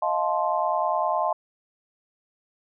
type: chord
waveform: sine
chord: F dominant seventh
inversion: third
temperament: just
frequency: 628.6 / 698.5 / 873.1 / 1047.7 Hz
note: Eb5 / F5 / A5 / C6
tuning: +18 / 0 / -14 / +2 cents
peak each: -27 dBFS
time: 0.02-1.33 s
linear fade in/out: 5 ms
effects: none